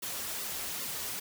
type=noise with flanger; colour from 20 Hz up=white; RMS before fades=-37 dBFS; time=0.02-1.2 s; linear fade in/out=10 ms; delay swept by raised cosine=1.2 to 6.6 ms; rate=2.5 Hz; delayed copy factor=-0.7; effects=none